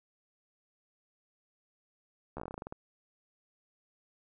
slowing click train, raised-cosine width 1 ms, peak -26 dBFS, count 13, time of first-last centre 2.37-2.725 s, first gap 13 ms, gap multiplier 1.14, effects none

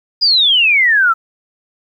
sine exponential sweep, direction down, 5000 to 1300 Hz, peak -8 dBFS, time 0.21-1.14 s, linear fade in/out 20 ms, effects 8-bit

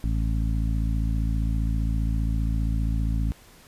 harmonic tone, 55.1 Hz, A1, 3 cents sharp, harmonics 1 / 2 / 3 / 4 / 5, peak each -23 / -29 / -33 / -35 / -37 dBFS, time 0.04-3.32 s, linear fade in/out 0 ms, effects pink hiss -52 dBFS RMS until 3.67 s + resampled to 32000 Hz

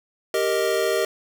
square chord, Eb major, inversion first, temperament equal, 392 / 466.2 / 622.3 Hz, G4 / Bb4 / Eb5, 0 / 0 / 0 cents, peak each -25 dBFS, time 0.34-1.05 s, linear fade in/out 2 ms, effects none

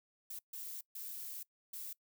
violet noise bursts at uneven times, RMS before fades -45 dBFS, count 4, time 0.3-0.39 / 0.53-0.81 / 0.95-1.43 / 1.73-1.93 s, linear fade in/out 5 ms, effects noise-tail reverb RT60 0.1 s tail -22 dB re dry

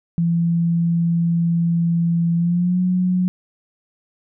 sine tone with pitch glide, 168.9 to 182.07 Hz, E3 to F#3, +42 to -28 cents, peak -15 dBFS, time 0.18-3.28 s, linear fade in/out 0 ms, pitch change +130 cents, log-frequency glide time 2.36-2.8 s, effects none

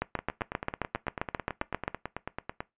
two click trains, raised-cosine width 0.5 ms, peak -18 / -13 dBFS, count 23 / 15, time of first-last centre 0.19-2.605 / 0.02-1.879 s, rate 9.11 / 7.53 Hz, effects noise-tail reverb RT60 0.2 s tail -20 dB re dry + resampled to 8000 Hz

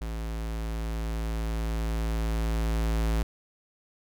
square tone with level ramp, 55.3 Hz, A1, 9 cents sharp, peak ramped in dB -32 to -24 dBFS, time 0.01-3.23 s, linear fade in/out 5 ms, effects none

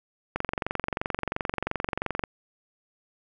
click train, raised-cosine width 0.5 ms, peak -12 dBFS, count 44, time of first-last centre 0.36-2.238 s, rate 22.9 Hz, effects none

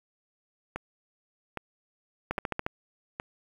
two click trains, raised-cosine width 0.5 ms, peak -14 / -18 dBFS, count 6 / 4, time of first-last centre 2.31-2.665 / 0.76-3.199 s, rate 14.1 / 1.23 Hz, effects 8-bit

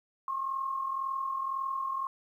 sine tone pair together, 1072.1 / 1114 Hz, C6 / C#6, +42 / +8 cents, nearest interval minor second, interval 66 cents, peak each -31 / -39 dBFS, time 0.28-2.07 s, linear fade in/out 2 ms, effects 11-bit

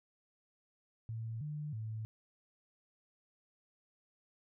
sine tone with pitch steps, 112.9 / 149.8 / 109.9 Hz, A2 / D3 / A2, +45 / +35 / -2 cents, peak -38 dBFS, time 1.09-2.05 s, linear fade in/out 0 ms, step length 320 ms, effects none

